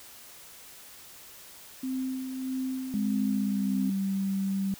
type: tone with tremolo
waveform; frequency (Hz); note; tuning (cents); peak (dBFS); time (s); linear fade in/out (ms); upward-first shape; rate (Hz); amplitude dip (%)
sine; 260.5; C4; -7; -28; 1.83-3.9; 5; sine; 1.6; 45
type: tone with pitch glide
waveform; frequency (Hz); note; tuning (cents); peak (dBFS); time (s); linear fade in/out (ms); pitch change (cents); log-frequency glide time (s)
sine; 207.2 to 194.44; G#3 to G3; -4 to -14; -26; 2.94-4.74; 0; -110; 3.24-3.9
effects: white hiss -49 dBFS RMS until 4.79 s